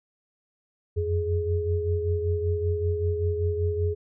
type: tone cluster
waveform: sine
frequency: 86.6 / 91.8 / 418 Hz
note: F2 / F#2 / G#4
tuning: -14 / -13 / +11 cents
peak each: -26 / -30 / -27 dBFS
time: 0.96-3.95 s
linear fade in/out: 20 ms
effects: none